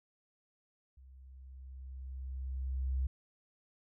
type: tone with level ramp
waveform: sine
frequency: 65.41 Hz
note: C2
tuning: in tune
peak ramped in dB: -54 to -29 dBFS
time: 0.97-3.07 s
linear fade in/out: 5 ms
effects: none